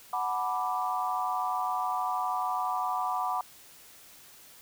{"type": "chord", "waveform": "sine", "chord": "B minor seventh", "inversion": "second", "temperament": "equal", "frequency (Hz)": [740, 880, 987.8, 1174.7], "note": ["F#5", "A5", "B5", "D6"], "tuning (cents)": [0, 0, 0, 0], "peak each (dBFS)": [-32, -38, -32, -33], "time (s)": [0.13, 3.41], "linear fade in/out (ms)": 2, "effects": ["white hiss -53 dBFS RMS until 4.61 s"]}